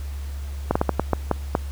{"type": "slowing click train", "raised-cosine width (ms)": 1, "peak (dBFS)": -4, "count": 8, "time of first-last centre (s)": [0.71, 1.551], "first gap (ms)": 45, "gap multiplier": 1.32, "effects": ["added 70 Hz sine -28 dBFS peak until 1.71 s", "pink hiss -46 dBFS RMS until 1.71 s"]}